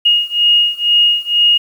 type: beating tone pair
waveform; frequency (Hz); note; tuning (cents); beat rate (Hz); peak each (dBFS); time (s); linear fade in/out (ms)
sine; 2863 / 2865.1; F7 / F7; +42 / +44; 2.1; -12 / -13; 0.05-1.58; 10
effects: 7-bit